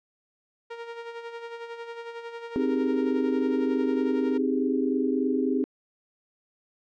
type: tone with tremolo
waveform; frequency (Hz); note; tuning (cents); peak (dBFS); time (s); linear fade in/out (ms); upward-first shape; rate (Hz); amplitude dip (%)
sawtooth; 466.2; A#4; 0; -30; 0.7-4.38; 10; sine; 11; 55
type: chord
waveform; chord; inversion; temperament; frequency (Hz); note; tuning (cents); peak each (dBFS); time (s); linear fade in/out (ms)
sine; Ab major seventh; first; equal; 261.6 / 311.1 / 392 / 415.3; C4 / Eb4 / G4 / Ab4; 0 / 0 / 0 / 0; -25 / -30 / -30 / -30; 2.56-5.64; 0
effects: low-pass 3000 Hz 12 dB/octave